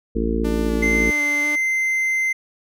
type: harmonic tone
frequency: 56.2 Hz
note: A1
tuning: 37 cents sharp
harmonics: 1 / 3 / 4 / 5 / 6 / 7 / 8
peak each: -23 / -31 / -24 / -28 / -27 / -31 / -26 dBFS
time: 0.15-1.11 s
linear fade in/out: 10 ms
type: tone with vibrato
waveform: sawtooth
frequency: 293.7 Hz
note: D4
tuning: in tune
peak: -24 dBFS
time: 0.44-1.56 s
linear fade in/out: 10 ms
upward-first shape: square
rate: 2 Hz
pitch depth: 15 cents each way
type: tone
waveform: triangle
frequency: 2075 Hz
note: C7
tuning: 15 cents flat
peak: -16 dBFS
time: 0.82-2.33 s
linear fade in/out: 10 ms
effects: none